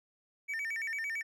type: tone with vibrato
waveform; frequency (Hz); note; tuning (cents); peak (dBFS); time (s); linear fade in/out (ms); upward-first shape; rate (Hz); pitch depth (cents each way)
triangle; 2028; B6; +45; -32; 0.48-1.23; 20; square; 8.9; 200
effects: none